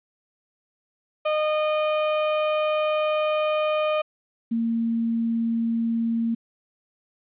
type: tone pair in turn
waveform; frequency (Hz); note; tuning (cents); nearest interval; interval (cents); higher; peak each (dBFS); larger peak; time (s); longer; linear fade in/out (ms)
35% pulse / sine; 613 / 229.6; D#5 / A#3; -26 / -26; octave + perfect fourth; 1700; first; -19 / -21; first; 1.25-4.02 / 4.51-6.35; first; 10
effects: resampled to 8000 Hz + 10-bit